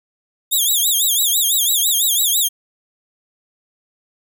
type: tone with vibrato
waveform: 5% pulse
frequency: 3524 Hz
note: A7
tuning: 2 cents sharp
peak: -7 dBFS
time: 0.51-2.49 s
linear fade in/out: 20 ms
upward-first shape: sine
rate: 6 Hz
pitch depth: 180 cents each way
effects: none